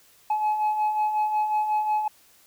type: beating tone pair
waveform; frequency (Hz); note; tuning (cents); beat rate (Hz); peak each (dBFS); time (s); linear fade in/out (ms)
sine; 847 / 852.5; G#5 / G#5; +34 / +45; 5.5; -28 / -20; 0.3-2.08; 5
effects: tanh soft clip ceiling -19 dBFS + white hiss -57 dBFS RMS until 2.46 s